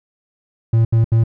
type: tone bursts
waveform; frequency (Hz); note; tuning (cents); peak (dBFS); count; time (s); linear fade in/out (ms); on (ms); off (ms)
triangle; 113.7; A#2; -43; -8; 3; 0.73-1.238; 5; 120; 74
effects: none